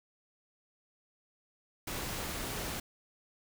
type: noise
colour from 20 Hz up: pink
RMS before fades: -38 dBFS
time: 1.87-2.8 s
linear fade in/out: 5 ms
effects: none